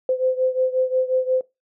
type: beating tone pair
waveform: sine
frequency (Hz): 513 / 518.6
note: C5 / C5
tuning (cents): -34 / -15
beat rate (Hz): 5.6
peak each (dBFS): -20 / -23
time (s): 0.09-1.41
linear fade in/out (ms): 2
effects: noise-tail reverb RT60 0.2 s tail -19 dB re dry